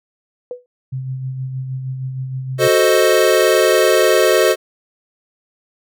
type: tone with exponential decay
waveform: sine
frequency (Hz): 493.9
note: B4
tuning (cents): 0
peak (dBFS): -20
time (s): 0.51-0.66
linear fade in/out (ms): 1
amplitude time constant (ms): 31
type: tone with tremolo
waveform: sine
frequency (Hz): 130.81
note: C3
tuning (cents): 0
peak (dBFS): -20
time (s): 0.92-2.68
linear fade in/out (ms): 10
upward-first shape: sine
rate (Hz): 6.4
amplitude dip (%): 40
type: chord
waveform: square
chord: F# diminished seventh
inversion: none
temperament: equal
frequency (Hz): 370 / 440 / 523.3 / 622.3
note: F#4 / A4 / C5 / Eb5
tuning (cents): 0 / 0 / 0 / 0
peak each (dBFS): -17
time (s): 2.58-4.56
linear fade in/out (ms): 50
effects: none